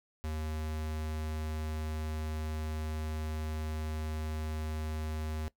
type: tone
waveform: square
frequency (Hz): 77.78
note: D#2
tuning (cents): 0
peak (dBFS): -35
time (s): 0.24-5.48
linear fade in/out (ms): 0
effects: noise-tail reverb RT60 0.1 s tail -19 dB re dry